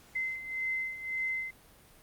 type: beating tone pair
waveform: sine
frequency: 2062 / 2063.8 Hz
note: C7 / C7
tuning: -26 / -24 cents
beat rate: 1.8 Hz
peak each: -38 / -33 dBFS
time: 0.15-1.51 s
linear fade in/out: 10 ms
effects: pink hiss -58 dBFS RMS until 2.02 s + Opus 48 kbps